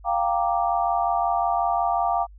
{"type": "chord", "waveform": "sine", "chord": "G minor seventh", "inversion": "third", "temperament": "equal", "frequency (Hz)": [698.5, 784, 932.3, 1174.7], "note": ["F5", "G5", "Bb5", "D6"], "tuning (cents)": [0, 0, 0, 0], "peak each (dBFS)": [-23, -25, -28, -28], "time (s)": [0.04, 2.27], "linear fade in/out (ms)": 50, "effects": ["added 50 Hz sine -43 dBFS peak until 2.38 s"]}